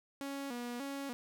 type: tone with vibrato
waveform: sawtooth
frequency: 258.9 Hz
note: C4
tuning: 18 cents flat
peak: -35 dBFS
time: 0.21-1.13 s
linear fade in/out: 0 ms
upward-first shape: square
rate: 1.7 Hz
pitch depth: 120 cents each way
effects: none